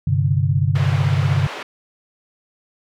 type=chord; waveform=sine; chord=G suspended fourth; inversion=none; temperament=equal; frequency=98 / 130.81 / 146.83 Hz; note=G2 / C3 / D3; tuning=0 / 0 / 0 cents; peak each=-19 dBFS; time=0.07-1.47 s; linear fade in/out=5 ms
type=band-pass noise; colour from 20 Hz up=pink; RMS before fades=-31 dBFS; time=0.75-1.63 s; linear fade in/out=5 ms; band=510 to 2900 Hz; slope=12 dB/octave
effects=none